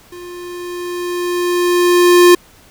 square tone with level ramp, 353.2 Hz, F4, 20 cents sharp, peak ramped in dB -31 to -4 dBFS, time 0.12-2.35 s, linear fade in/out 5 ms, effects pink hiss -46 dBFS RMS until 2.7 s

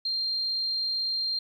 sine tone, 4186 Hz, C8, in tune, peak -26 dBFS, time 0.05-1.39 s, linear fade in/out 5 ms, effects 10-bit

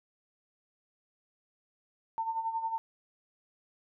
sine tone with tremolo, 902 Hz, A5, 43 cents sharp, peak -28 dBFS, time 2.18-2.78 s, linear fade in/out 0 ms, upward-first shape sine, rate 11 Hz, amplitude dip 65%, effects none

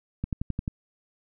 click train, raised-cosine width 5 ms, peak -16 dBFS, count 6, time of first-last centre 0.24-0.679 s, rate 11.4 Hz, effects none

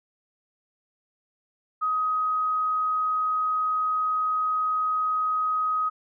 sine tone, 1259 Hz, D#6, 20 cents sharp, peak -22 dBFS, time 1.81-5.9 s, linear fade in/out 20 ms, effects none

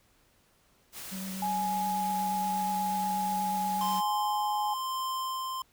white noise, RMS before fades -42 dBFS, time 0.92-4.03 s, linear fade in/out 50 ms
triangle tone with vibrato, 190 Hz, F#3, 46 cents sharp, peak -34 dBFS, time 1.11-4.01 s, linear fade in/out 20 ms, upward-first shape triangle, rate 8.3 Hz, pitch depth 22 cents each way
sine tone, 837 Hz, G#5, 13 cents sharp, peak -28 dBFS, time 1.42-4.74 s, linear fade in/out 5 ms
square tone with tremolo, 1044 Hz, C6, 4 cents flat, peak -31 dBFS, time 3.81-5.62 s, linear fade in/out 2 ms, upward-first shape sine, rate 1 Hz, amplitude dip 25%
effects pink hiss -66 dBFS RMS until 5.72 s

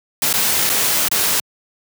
white noise with dropouts, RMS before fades -17 dBFS, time 0.22-1.4 s, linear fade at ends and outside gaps 2 ms, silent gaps 0.329-0.338 / 0.694-0.698 / 1.084-1.114 s, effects high-pass 100 Hz 12 dB/octave

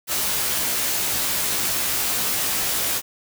white noise with comb filter, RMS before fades -23 dBFS, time 0.07-3.02 s, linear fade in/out 50 ms, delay 16 ms, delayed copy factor +0.75, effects none

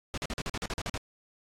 pink noise bursts, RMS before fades -33 dBFS, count 11, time 0.14-0.976 s, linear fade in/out 0 ms, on 36 ms, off 44 ms, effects low-pass 7000 Hz 12 dB/octave + AAC 48 kbps

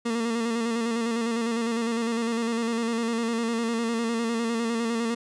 30% pulse tone with vibrato, 230.7 Hz, A#3, 18 cents flat, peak -22 dBFS, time 0.05-5.15 s, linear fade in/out 10 ms, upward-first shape square, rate 9.9 Hz, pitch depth 34 cents each way, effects resampled to 22050 Hz

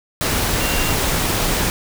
sine tone in noise, 2768 Hz, F7, 16 cents flat, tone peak -27 dBFS, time 0.61-0.93 s, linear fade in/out 0 ms, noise pink, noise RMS -19 dBFS, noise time 0.21-1.7 s, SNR -11 dB, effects none

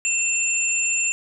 sine tone pair together, 2700 / 7214 Hz, E7 / A8, +41 / +42 cents, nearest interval octave + perfect fourth, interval 1701 cents, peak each -22 / -22 dBFS, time 0.05-1.12 s, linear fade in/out 0 ms, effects none

